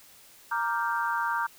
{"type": "chord", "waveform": "sine", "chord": "G minor seventh", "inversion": "first", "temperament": "equal", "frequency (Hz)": [932.3, 1174.7, 1396.9, 1568], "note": ["Bb5", "D6", "F6", "G6"], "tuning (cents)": [0, 0, 0, 0], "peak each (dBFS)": [-29, -32, -33, -32], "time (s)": [0.51, 1.47], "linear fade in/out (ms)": 10, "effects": ["white hiss -54 dBFS RMS until 1.58 s"]}